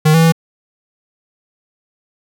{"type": "tone with pitch steps", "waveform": "square", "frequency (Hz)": [154.9, 163.2, 164.2], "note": ["D#3", "E3", "E3"], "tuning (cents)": [-7, -17, -6], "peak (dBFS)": -8, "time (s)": [0.05, 0.323], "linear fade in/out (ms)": 10, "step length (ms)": 91, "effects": []}